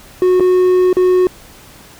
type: tone with dropouts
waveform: triangle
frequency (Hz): 365.9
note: F#4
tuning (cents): -19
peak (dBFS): -6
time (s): 0.22-1.27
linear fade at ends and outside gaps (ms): 1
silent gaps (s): 0.398-0.405 / 0.929-0.968
effects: pink hiss -40 dBFS RMS until 1.99 s